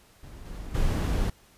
brown noise with level steps, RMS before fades -43 / -38 / -25 dBFS, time 0.23-1.3 s, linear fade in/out 5 ms, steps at 0.45 / 0.74 s, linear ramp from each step 10 ms, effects pink hiss -58 dBFS RMS until 1.57 s + resampled to 32000 Hz

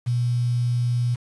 sine tone with quantisation, 121.3 Hz, B2, 31 cents flat, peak -19 dBFS, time 0.06-1.16 s, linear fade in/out 20 ms, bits 7, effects resampled to 24000 Hz

